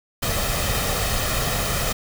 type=noise with comb filter; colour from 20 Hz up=pink; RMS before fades=-23 dBFS; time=0.22-1.93 s; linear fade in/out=10 ms; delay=1.6 ms; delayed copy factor=+0.55; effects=none